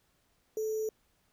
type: tone with sample-and-hold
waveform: sine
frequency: 435.4 Hz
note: A4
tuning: 18 cents flat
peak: -30 dBFS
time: 0.57-0.89 s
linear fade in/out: 2 ms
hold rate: 6300 Hz
effects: pink hiss -72 dBFS RMS until 1.32 s